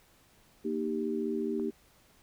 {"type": "chord", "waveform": "sine", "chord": "Eb major", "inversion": "second", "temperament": "equal with one note detuned", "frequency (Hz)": [233.1, 307.7, 392], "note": ["Bb3", "Eb4", "G4"], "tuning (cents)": [0, -19, 0], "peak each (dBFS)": [-34, -35, -33], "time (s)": [0.64, 1.71], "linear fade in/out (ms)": 20}
{"type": "click", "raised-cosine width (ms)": 1, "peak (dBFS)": -35, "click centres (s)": 1.597}
{"effects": ["pink hiss -63 dBFS RMS until 2.22 s"]}